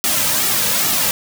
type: noise with flanger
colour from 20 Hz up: white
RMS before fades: -17 dBFS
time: 0.04-1.11 s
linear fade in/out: 0 ms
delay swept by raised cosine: 1.9 to 2.82 ms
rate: 2.4 Hz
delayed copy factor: -0.65
effects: none